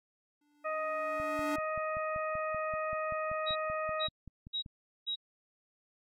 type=tone with exponential growth; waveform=square; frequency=293.7 Hz; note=D4; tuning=in tune; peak=-33 dBFS; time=0.41-1.56 s; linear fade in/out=5 ms; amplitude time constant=250 ms
type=harmonic tone; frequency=625 Hz; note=D#5; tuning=8 cents sharp; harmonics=1 / 2 / 3 / 4; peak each=-35 / -36 / -43 / -45 dBFS; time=0.64-4.08 s; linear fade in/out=20 ms
type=click train; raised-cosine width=5 ms; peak=-35 dBFS; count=19; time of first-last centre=1.2-4.662 s; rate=5.2 Hz
type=tone bursts; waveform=sine; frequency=3827 Hz; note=A#7; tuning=45 cents sharp; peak=-32 dBFS; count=4; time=3.46-5.16 s; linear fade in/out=20 ms; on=95 ms; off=440 ms
effects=AAC 64 kbps